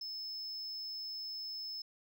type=tone; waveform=sine; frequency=5230 Hz; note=E8; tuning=15 cents flat; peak=-37 dBFS; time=0.01-1.82 s; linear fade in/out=5 ms; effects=tanh soft clip ceiling -39 dBFS